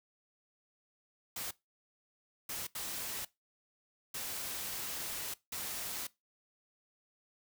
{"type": "noise bursts at uneven times", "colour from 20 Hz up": "white", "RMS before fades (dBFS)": -40, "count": 5, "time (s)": [[1.36, 1.51], [2.49, 2.67], [2.75, 3.25], [4.14, 5.34], [5.52, 6.07]], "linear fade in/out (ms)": 5, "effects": ["noise-tail reverb RT60 0.2 s tail -20 dB re dry"]}